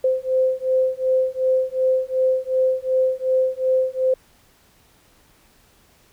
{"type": "beating tone pair", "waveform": "sine", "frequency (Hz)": [517, 519.7], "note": ["C5", "C5"], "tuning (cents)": [-21, -12], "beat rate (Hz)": 2.7, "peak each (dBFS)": -20, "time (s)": [0.04, 4.14], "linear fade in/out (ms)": 5, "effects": ["pink hiss -56 dBFS RMS until 6.12 s"]}